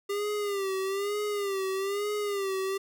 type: tone with vibrato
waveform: square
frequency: 399.3 Hz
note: G4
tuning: 32 cents sharp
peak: -29 dBFS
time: 0.09-2.78 s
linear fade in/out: 10 ms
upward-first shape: sine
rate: 1.1 Hz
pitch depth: 80 cents each way
effects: none